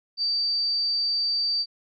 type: tone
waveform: sine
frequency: 4637 Hz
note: D8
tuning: 23 cents flat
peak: -22 dBFS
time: 0.17-1.66 s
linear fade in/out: 50 ms
effects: none